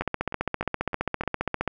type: two click trains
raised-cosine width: 0.5 ms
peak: -10 / -21 dBFS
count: 26 / 5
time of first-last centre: 0.01-1.677 / 0.02-1.236 s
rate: 15 / 3.29 Hz
effects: none